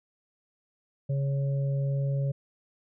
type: harmonic tone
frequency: 138.59 Hz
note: C#3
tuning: in tune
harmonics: 1 / 3 / 4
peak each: -25 / -44 / -38 dBFS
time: 1.09-2.32 s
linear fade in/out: 10 ms
effects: none